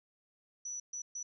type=tone bursts at uneven times; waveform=sine; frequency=5920 Hz; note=F#8; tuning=in tune; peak=-38 dBFS; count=3; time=0.65-0.8 / 0.93-1.02 / 1.15-1.23 s; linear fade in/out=5 ms; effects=none